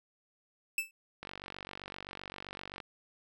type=tone with exponential decay; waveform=45% pulse; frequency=2637 Hz; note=E7; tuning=in tune; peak=-26 dBFS; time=0.78-0.91 s; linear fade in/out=2 ms; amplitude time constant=28 ms
type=click train; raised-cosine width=0.3 ms; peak=-26 dBFS; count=76; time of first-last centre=1.23-2.802 s; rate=47.7 Hz
effects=none